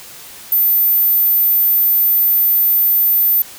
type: tone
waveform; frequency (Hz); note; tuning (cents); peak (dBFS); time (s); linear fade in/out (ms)
sine; 14080; A9; 0; -10; 0.52-3.42; 2
effects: white hiss -36 dBFS RMS until 3.58 s